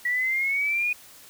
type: exponential sweep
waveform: sine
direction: up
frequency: 1934 to 2476 Hz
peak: -22 dBFS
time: 0.05-0.93 s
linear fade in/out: 5 ms
effects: white hiss -49 dBFS RMS until 1.29 s